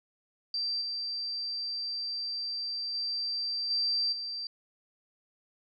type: tone with level steps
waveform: sine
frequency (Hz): 4692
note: D8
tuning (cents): -2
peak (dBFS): -29 / -32 / -30 / -26 / -34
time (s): 0.54-4.47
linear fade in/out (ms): 2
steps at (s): 0.81 / 2.94 / 3.7 / 4.12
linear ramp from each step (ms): 10
effects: none